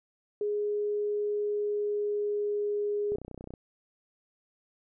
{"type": "tone with pitch glide", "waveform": "sine", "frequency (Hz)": [415.3, 412.9], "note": ["G#4", "G#4"], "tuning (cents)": [0, -10], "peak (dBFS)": -27, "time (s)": [0.41, 3.16], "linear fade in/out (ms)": 2, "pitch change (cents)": -10, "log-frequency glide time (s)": [1.33, 2.97]}
{"type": "click train", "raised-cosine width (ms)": 2, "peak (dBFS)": -28, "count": 14, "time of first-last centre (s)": [3.12, 3.538], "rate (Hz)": 31.1}
{"effects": []}